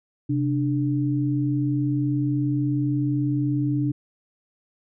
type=tone pair together; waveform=sine; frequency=131.41 / 295 Hz; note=C3 / D4; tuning=+8 / +8 cents; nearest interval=octave + major second; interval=1400 cents; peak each=-23 dBFS; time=0.29-3.92 s; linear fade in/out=10 ms; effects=none